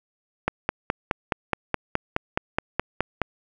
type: click train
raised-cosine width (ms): 0.5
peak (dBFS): -6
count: 14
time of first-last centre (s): 0.48-3.217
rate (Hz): 4.75
effects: none